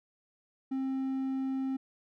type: tone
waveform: triangle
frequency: 265.7 Hz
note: C4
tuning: 27 cents sharp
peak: -28 dBFS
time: 0.71-1.77 s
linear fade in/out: 10 ms
effects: none